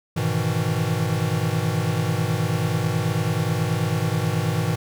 square chord, E major seventh, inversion first, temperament equal, 103.83 / 123.47 / 155.56 / 164.81 Hz, G#2 / B2 / D#3 / E3, 0 / 0 / 0 / 0 cents, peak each -27 dBFS, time 0.16-4.76 s, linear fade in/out 10 ms, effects none

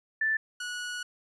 sine / sawtooth tone pair in turn, 1762 / 1464.6 Hz, A6 / F#6, +2 / -18 cents, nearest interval minor third, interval 320 cents, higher first, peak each -24 / -30 dBFS, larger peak first, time 0.21-0.37 / 0.6-1.03 s, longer second, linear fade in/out 5 ms, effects resampled to 22050 Hz

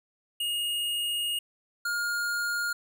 square tone pair in turn, 2859 / 1418.8 Hz, F7 / F6, +40 / +27 cents, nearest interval octave, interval 1213 cents, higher first, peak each -28 dBFS, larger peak neither, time 0.4-1.39 / 1.85-2.73 s, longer first, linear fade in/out 5 ms, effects none

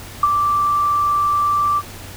sine tone with ADSR envelope, 1171 Hz, D6, 5 cents flat, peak -8 dBFS, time 0.23-1.82 s, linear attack 4 ms, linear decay 29 ms, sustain -6 dB, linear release 44 ms, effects added 95 Hz sine -37 dBFS peak until 2.16 s + pink hiss -36 dBFS RMS until 2.16 s

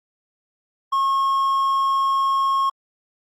triangle tone, 1086 Hz, C#6, 36 cents flat, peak -15 dBFS, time 0.92-2.7 s, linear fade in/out 10 ms, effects Opus 48 kbps

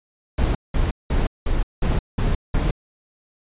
brown noise bursts, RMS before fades -19 dBFS, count 7, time 0.38-2.71 s, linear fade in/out 5 ms, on 170 ms, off 190 ms, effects resampled to 8000 Hz

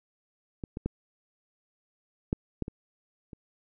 clicks, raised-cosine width 3 ms, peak -22 / -22 / -16 / -13 / -16 / -23 / -30 dBFS, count 7, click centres 0.638 / 0.771 / 0.86 / 2.329 / 2.623 / 2.681 / 3.332 s, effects none

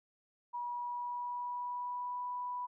sine tone with pitch glide, 966 to 986.3 Hz, B5 to B5, -39 to -3 cents, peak -36 dBFS, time 0.53-2.67 s, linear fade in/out 20 ms, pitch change +36 cents, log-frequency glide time 0.64-2.23 s, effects none

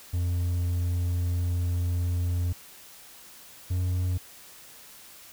triangle tone pair in turn, 87.8 / 90.42 Hz, F2 / F#2, +10 / -39 cents, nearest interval minor second, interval 51 cents, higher second, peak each -22 dBFS, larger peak neither, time 0.13-2.53 / 3.7-4.18 s, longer first, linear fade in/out 10 ms, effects white hiss -49 dBFS RMS until 5.32 s

